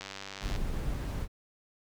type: click train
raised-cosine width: 0.2 ms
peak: -23 dBFS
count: 55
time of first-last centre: 0.01-0.562 s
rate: 97.9 Hz
type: noise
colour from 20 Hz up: brown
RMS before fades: -33 dBFS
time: 0.4-1.28 s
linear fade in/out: 50 ms
effects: none